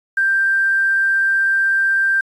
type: tone with quantisation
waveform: sine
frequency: 1577 Hz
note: G6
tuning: 10 cents sharp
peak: -13 dBFS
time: 0.17-2.21 s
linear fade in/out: 5 ms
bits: 7
effects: resampled to 24000 Hz